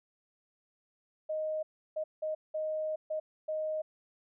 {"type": "tone bursts at uneven times", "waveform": "sine", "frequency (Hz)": 622.3, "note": "D#5", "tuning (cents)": 0, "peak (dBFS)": -31, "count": 6, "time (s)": [[1.29, 1.63], [1.96, 2.04], [2.22, 2.35], [2.54, 2.96], [3.1, 3.2], [3.48, 3.82]], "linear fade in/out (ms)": 10, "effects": []}